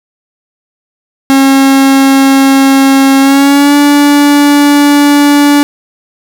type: tone with pitch glide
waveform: 45% pulse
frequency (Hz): 271 to 288.8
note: C#4 to D4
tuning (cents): -39 to -29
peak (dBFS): -3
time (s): 1.3-5.63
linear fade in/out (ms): 0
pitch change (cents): +110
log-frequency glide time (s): 3.2-3.75
effects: none